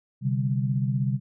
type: chord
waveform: sine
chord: C suspended second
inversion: none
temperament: equal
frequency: 130.81 / 146.83 / 196 Hz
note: C3 / D3 / G3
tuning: 0 / 0 / 0 cents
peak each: -24 / -29 / -29 dBFS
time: 0.21-1.2 s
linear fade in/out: 50 ms
effects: none